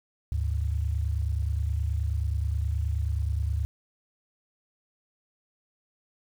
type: tone pair together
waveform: sine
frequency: 73.1 / 102.54 Hz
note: D2 / G#2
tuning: -7 / -22 cents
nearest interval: tritone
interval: 585 cents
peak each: -26 / -30 dBFS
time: 0.32-3.65 s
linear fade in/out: 0 ms
effects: 9-bit